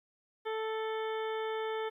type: harmonic tone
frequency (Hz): 440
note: A4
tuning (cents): 0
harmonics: 1 / 2 / 3 / 4 / 5 / 7 / 8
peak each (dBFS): -34 / -40 / -44 / -46 / -48 / -51 / -52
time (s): 0.45-1.9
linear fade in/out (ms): 20
effects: 12-bit